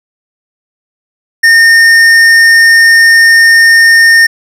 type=tone with tanh clipping; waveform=sine; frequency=1827 Hz; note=A#6; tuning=35 cents flat; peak=-3 dBFS; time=1.43-4.27 s; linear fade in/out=10 ms; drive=12 dB; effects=none